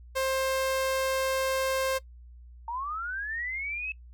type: tone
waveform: sawtooth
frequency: 529 Hz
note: C5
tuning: 19 cents sharp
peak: -22 dBFS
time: 0.15-1.99 s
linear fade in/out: 20 ms
type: linear sweep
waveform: sine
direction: up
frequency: 901 to 2610 Hz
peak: -31 dBFS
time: 2.68-3.92 s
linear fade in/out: 2 ms
effects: noise-tail reverb RT60 0.1 s tail -20 dB re dry + added 60 Hz sine -46 dBFS peak until 4.13 s